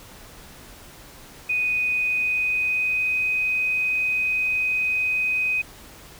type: tone with pitch glide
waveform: sine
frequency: 2489 to 2509 Hz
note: D#7 to D#7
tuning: 0 to +14 cents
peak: -20 dBFS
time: 1.49-5.62 s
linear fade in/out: 10 ms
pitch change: +14 cents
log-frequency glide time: 1.79-3.2 s
effects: pink hiss -45 dBFS RMS until 6.19 s